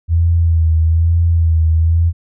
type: tone with vibrato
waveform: sine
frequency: 82.41 Hz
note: E2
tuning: in tune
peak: -9 dBFS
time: 0.08-2.13 s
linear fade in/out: 50 ms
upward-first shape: sine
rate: 1.1 Hz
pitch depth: 43 cents each way
effects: none